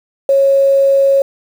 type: tone with quantisation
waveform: sine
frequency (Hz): 549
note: C#5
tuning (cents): -17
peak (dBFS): -7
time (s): 0.29-1.22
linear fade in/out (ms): 2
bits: 6
effects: none